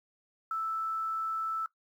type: tone with quantisation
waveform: sine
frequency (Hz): 1318.5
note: E6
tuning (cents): 0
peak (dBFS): -30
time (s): 0.51-1.66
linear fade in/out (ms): 2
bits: 10
effects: noise-tail reverb RT60 0.1 s tail -17 dB re dry